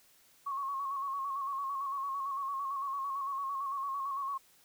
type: tone with vibrato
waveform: sine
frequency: 1100 Hz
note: C#6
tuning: 14 cents flat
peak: -33 dBFS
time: 0.46-4.38 s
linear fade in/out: 10 ms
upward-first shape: square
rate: 8.9 Hz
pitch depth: 41 cents each way
effects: white hiss -64 dBFS RMS until 4.64 s